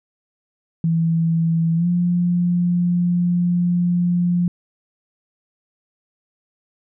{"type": "tone with pitch glide", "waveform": "sine", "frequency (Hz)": [164.81, 175.62], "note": ["E3", "F3"], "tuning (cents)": [0, 10], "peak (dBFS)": -15, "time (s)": [0.84, 4.48], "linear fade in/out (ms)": 2, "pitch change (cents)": 110, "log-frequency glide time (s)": [1.76, 1.87], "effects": []}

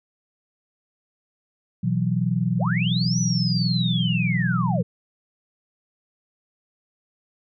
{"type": "chord", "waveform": "sine", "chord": "B suspended fourth", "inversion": "none", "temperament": "equal", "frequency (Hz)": [123.47, 164.81, 185], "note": ["B2", "E3", "F#3"], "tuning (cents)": [0, 0, 0], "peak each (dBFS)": -24, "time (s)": [1.83, 4.83], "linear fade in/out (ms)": 10}
{"type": "linear two-way sweep", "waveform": "sine", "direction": "up then down", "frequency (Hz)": [411.1, 6000, 411.1], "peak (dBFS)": -26, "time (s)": [2.59, 4.83], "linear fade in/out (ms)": 20, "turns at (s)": 3.19}
{"effects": []}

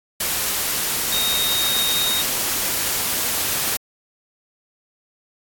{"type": "tone in noise", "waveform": "sine", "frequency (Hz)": 3729, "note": "A#7", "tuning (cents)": 0, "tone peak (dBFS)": -20, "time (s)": [1.12, 2.22], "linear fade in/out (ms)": 5, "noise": "white", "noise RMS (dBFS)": -22, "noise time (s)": [0.2, 3.77], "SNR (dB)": -1, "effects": ["AAC 64 kbps"]}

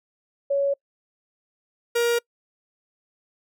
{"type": "tone pair in turn", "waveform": ["sine", "45% pulse"], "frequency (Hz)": [559, 472.5], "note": ["C#5", "A#4"], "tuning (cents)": [14, 23], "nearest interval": "minor third", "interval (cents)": 291, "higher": "first", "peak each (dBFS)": -19, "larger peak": "neither", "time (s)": [[0.5, 0.74], [1.95, 2.19]], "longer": "neither", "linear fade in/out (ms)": 10, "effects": ["noise-tail reverb RT60 0.1 s tail -26 dB re dry"]}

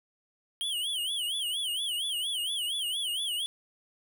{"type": "tone with vibrato", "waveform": "square", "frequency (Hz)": 3129, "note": "G7", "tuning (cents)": -4, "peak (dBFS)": -30, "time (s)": [0.61, 3.46], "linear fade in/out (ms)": 0, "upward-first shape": "sine", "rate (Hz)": 4.3, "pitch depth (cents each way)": 170, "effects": []}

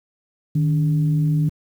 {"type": "tone with frequency modulation", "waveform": "sine", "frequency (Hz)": 153.7, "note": "D#3", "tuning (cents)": -21, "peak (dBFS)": -15, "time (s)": [0.55, 1.49], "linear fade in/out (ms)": 5, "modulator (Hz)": 131, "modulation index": 0.47, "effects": ["high-pass 80 Hz 12 dB/octave", "8-bit"]}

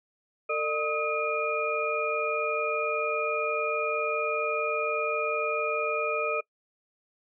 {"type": "tone cluster", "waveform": "sine", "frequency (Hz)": [451.1, 602, 1267, 2427], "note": ["A4", "D5", "D#6", "D#7"], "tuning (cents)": [43, 43, 31, -44], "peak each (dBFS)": -31, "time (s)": [0.49, 6.41], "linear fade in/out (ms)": 10, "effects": ["noise-tail reverb RT60 0.1 s tail -23 dB re dry"]}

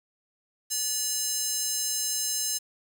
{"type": "tone with high-pass filter", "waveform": "square", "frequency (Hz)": 578, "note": "D5", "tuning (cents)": -28, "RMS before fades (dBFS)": -29, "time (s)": [0.7, 2.59], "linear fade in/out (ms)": 20, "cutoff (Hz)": 6300, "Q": 2.1, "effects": ["8-bit"]}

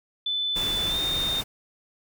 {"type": "tone with pitch glide", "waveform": "sine", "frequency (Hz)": [3508, 3644], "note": ["A7", "A#7"], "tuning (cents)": [-6, -40], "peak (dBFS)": -24, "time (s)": [0.26, 1.41], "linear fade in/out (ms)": 5, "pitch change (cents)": 66, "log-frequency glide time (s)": [0.87, 0.97]}
{"type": "noise", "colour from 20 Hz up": "pink", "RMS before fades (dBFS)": -33, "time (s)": [0.55, 1.44], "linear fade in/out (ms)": 20}
{"effects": []}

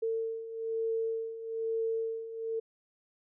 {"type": "beating tone pair", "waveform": "sine", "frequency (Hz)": [450, 451.1], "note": ["A4", "A4"], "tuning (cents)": [39, 43], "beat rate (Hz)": 1.1, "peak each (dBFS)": [-37, -32], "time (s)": [0.02, 2.6], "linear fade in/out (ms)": 10, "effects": []}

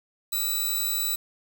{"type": "tone pair together", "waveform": "5% pulse", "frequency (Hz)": [1244.5, 3951], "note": ["D#6", "B7"], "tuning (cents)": [0, 0], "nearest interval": "octave + minor sixth", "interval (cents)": 2000, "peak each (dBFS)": [-28, -17], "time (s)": [0.32, 1.16], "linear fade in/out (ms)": 10, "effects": ["8-bit"]}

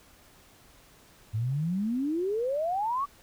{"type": "exponential sweep", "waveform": "sine", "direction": "up", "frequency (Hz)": [103.83, 1166], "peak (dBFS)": -26, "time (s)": [1.33, 3.06], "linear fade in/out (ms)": 20, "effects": ["pink hiss -57 dBFS RMS until 3.22 s"]}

